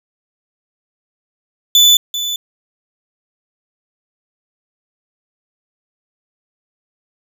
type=tone with echo; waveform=35% pulse; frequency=3490 Hz; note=A7; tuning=15 cents flat; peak=-4 dBFS; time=1.75-1.97 s; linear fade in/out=2 ms; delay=390 ms; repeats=1; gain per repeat=-12 dB; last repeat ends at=2.36 s; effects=none